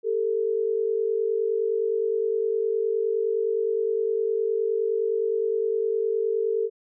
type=tone pair together; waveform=sine; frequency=400.3 / 450 Hz; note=G4 / A4; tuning=+36 / +39 cents; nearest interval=major second; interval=203 cents; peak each=-27 / -23 dBFS; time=0.03-6.7 s; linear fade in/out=50 ms; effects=none